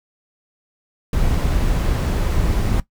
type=noise; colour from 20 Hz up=brown; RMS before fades=-18 dBFS; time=1.13-2.8 s; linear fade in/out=2 ms; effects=noise-tail reverb RT60 0.1 s tail -17 dB re dry